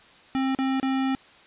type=tone with dropouts; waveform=square; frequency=265.6 Hz; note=C4; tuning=26 cents sharp; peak=-23 dBFS; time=0.35-1.15 s; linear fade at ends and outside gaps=0 ms; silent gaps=0.549-0.588 / 0.799-0.829 s; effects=white hiss -52 dBFS RMS until 1.46 s + resampled to 8000 Hz